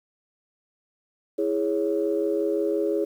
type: chord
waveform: sine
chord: C# minor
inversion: first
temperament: equal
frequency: 329.6 / 415.3 / 554.4 Hz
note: E4 / G#4 / C#5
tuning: 0 / 0 / 0 cents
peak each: -26 / -24 / -28 dBFS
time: 1.38-3.05 s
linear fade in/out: 10 ms
effects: tanh soft clip ceiling -12 dBFS + 9-bit